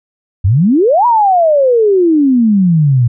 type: exponential two-way sweep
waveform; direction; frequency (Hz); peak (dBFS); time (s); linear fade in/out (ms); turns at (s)
sine; up then down; 85 to 987.8 to 115.1; -6; 0.44-3.08; 10; 1.06
effects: none